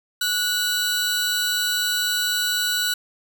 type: tone pair together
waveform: sawtooth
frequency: 1468 / 3952 Hz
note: F#6 / B7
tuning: -14 / 0 cents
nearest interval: octave + perfect fourth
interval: 1714 cents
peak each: -20 / -20 dBFS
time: 0.21-2.94 s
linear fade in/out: 5 ms
effects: none